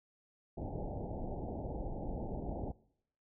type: low-pass noise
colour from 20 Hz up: pink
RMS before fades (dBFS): -40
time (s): 0.57-2.72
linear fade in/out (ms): 10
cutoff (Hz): 850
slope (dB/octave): 96
effects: noise-tail reverb RT60 0.7 s tail -22 dB re dry